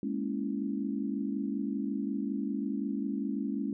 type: chord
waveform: sine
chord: A# half-diminished seventh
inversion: third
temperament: equal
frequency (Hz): 207.7 / 233.1 / 277.2 / 329.6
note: G#3 / A#3 / C#4 / E4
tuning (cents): 0 / 0 / 0 / 0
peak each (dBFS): -34 / -38 / -34 / -40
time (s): 0.03-3.73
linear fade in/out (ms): 2
effects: none